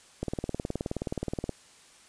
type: click train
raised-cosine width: 2 ms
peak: -17 dBFS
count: 25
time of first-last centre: 0.23-1.493 s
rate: 19 Hz
effects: white hiss -56 dBFS RMS until 2.08 s + resampled to 22050 Hz